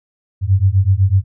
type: beating tone pair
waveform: sine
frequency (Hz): 92.5 / 100.5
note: F#2 / G2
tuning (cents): 0 / +44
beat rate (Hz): 8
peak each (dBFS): -13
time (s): 0.41-1.24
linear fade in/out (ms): 50
effects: none